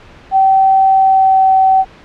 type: tone with pitch glide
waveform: sine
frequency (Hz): 770 to 763.4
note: G5 to G5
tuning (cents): -31 to -46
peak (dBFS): -6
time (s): 0.31-1.85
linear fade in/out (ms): 50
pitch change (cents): -15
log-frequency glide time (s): 0.89-1.52
effects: pink hiss -39 dBFS RMS until 2.04 s + low-pass 3000 Hz 12 dB/octave